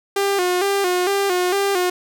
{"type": "tone with vibrato", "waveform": "sawtooth", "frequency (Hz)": 378.4, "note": "F#4", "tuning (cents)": 39, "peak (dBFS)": -13, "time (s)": [0.16, 1.9], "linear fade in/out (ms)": 5, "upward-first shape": "square", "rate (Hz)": 2.2, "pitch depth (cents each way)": 86, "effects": []}